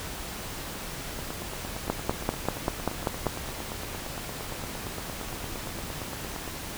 two click trains, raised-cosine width 1 ms, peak -10 / -22 dBFS, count 8 / 47, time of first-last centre 1.9-3.267 / 1.19-6.477 s, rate 5.12 / 8.7 Hz, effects pink hiss -37 dBFS RMS until 6.77 s

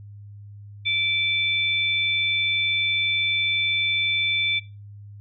sine tone pair together, 2334 / 3524 Hz, D7 / A7, -11 / +2 cents, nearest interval perfect fifth, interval 713 cents, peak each -23 dBFS, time 0.85-4.6 s, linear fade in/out 20 ms, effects noise-tail reverb RT60 0.3 s tail -21 dB re dry + added 102 Hz sine -39 dBFS peak until 5.2 s

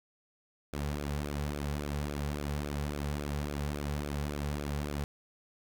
sawtooth tone with flanger, 72.8 Hz, D2, 15 cents flat, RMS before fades -35 dBFS, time 0.73-5.04 s, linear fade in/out 0 ms, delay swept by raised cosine 1 to 3.3 ms, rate 3.6 Hz, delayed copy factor -0.65, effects none

